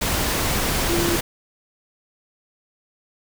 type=tone in noise; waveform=sine; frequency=341.7 Hz; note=F4; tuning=38 cents flat; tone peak=-21 dBFS; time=0.89-1.17 s; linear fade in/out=10 ms; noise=pink; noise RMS=-22 dBFS; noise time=0.01-1.21 s; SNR=-2 dB; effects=none